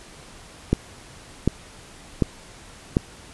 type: click train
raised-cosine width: 3 ms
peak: -4 dBFS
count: 4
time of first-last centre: 0.73-2.969 s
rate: 1.34 Hz
effects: pink hiss -45 dBFS RMS until 3.33 s + resampled to 24000 Hz